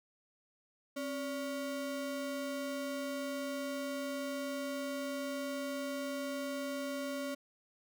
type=ring-modulated tone; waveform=square; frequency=420.9 Hz; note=G#4; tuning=23 cents sharp; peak=-34 dBFS; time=0.96-7.35 s; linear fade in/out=10 ms; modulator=153 Hz; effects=none